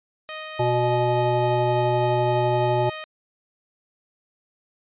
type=tone with tremolo; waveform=10% pulse; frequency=622.3 Hz; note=D#5; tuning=in tune; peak=-23 dBFS; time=0.29-3.04 s; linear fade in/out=0 ms; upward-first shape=triangle; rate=3.5 Hz; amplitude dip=25%
type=harmonic tone; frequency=122.1 Hz; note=B2; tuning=19 cents flat; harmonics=1 / 3 / 5 / 7; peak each=-24 / -24 / -24 / -24 dBFS; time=0.59-2.9 s; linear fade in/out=10 ms
effects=resampled to 8000 Hz